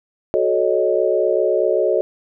sine chord, D# half-diminished seventh, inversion first, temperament equal with one note detuned, 370 / 434.9 / 554.4 / 622.3 Hz, F#4 / A4 / C#5 / D#5, 0 / -20 / 0 / 0 cents, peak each -20 dBFS, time 0.34-2.01 s, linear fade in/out 0 ms, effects none

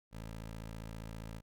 15% pulse tone, 55 Hz, A1, in tune, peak -37 dBFS, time 0.11-1.42 s, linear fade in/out 50 ms, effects none

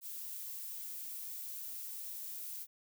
violet noise, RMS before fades -44 dBFS, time 0.01-2.67 s, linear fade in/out 50 ms, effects none

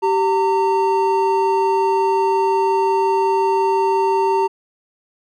triangle tone pair together, 387.9 / 912.8 Hz, G4 / A#5, -18 / -37 cents, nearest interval octave + minor third, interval 1481 cents, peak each -15 dBFS, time 0.02-4.48 s, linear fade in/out 20 ms, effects none

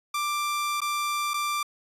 sawtooth tone with dropouts, 1180 Hz, D6, 8 cents sharp, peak -22 dBFS, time 0.14-1.63 s, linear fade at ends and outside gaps 5 ms, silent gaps 0.805-0.816 / 1.336-1.34 s, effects resampled to 32000 Hz

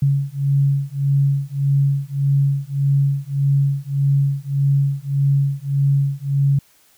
sine beating tone pair, 138.59 / 140.29 Hz, C#3 / C#3, 0 / +21 cents, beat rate 1.7 Hz, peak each -18 dBFS, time 0.02-6.59 s, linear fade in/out 5 ms, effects white hiss -55 dBFS RMS until 6.97 s

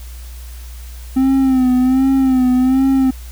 triangle tone with vibrato, 260 Hz, C4, 11 cents flat, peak -8 dBFS, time 1.16-3.11 s, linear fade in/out 10 ms, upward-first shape sine, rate 1.3 Hz, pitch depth 58 cents each way, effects added 60 Hz sine -29 dBFS peak until 3.31 s + white hiss -42 dBFS RMS until 3.31 s

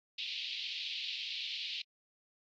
white band-pass noise, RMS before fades -40 dBFS, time 0.18-1.82 s, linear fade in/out 5 ms, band 2500 to 4300 Hz, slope 48 dB/octave, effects AAC 64 kbps

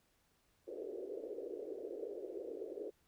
pink band-pass noise, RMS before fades -45 dBFS, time 0.67-2.91 s, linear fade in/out 10 ms, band 350 to 520 Hz, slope 48 dB/octave, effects pink hiss -75 dBFS RMS until 3.07 s

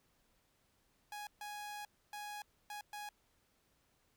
sawtooth tone bursts at uneven times, 831 Hz, G#5, 1 cent sharp, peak -40 dBFS, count 5, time 1.12-1.27 / 1.41-1.85 / 2.13-2.42 / 2.7-2.81 / 2.93-3.09 s, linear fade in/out 2 ms, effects pink hiss -75 dBFS RMS until 4.16 s

